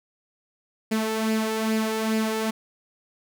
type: tone with flanger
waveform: sawtooth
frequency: 220 Hz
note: A3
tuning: in tune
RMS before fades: -25 dBFS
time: 0.91-2.51 s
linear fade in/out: 10 ms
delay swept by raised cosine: 0.4 to 2.3 ms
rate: 2.4 Hz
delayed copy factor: +0.5
effects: none